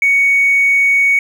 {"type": "tone with hard clipping", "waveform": "sine", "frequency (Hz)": 2232, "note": "C#7", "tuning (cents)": 11, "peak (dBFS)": -9, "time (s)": [0.02, 1.19], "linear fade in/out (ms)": 2, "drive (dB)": 1, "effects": []}